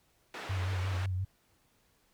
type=band-pass noise; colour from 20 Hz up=white; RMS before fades=-43 dBFS; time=0.34-1.06 s; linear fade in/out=2 ms; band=240 to 2200 Hz; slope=12 dB/octave
type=tone with vibrato; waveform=sine; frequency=93.6 Hz; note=F#2; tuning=20 cents sharp; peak=-30 dBFS; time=0.49-1.25 s; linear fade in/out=10 ms; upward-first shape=sine; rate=5.7 Hz; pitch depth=49 cents each way
effects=pink hiss -70 dBFS RMS until 2.13 s